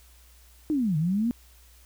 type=linear two-way sweep; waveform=sine; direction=down then up; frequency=319.1 to 146.83 to 245.3 Hz; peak=-22 dBFS; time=0.7-1.31 s; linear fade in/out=0 ms; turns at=0.97 s; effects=added 60 Hz sine -53 dBFS peak until 1.85 s + white hiss -58 dBFS RMS until 1.85 s